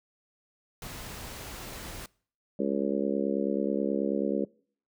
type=noise; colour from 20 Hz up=pink; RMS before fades=-41 dBFS; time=0.82-2.06 s; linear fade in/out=2 ms
type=harmonic tone; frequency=69.3 Hz; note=C#2; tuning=in tune; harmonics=3 / 4 / 5 / 6 / 7 / 8; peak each=-31 / -32 / -33 / -34 / -34 / -35 dBFS; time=2.59-4.45 s; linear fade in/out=5 ms
effects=noise-tail reverb RT60 0.5 s tail -24 dB re dry